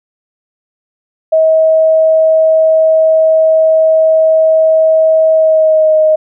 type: tone with pitch glide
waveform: sine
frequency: 638 to 624.1 Hz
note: D#5 to D#5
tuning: +43 to +5 cents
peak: -5 dBFS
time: 1.32-6.16 s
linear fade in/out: 10 ms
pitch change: -38 cents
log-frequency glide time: 5.32-5.96 s
effects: none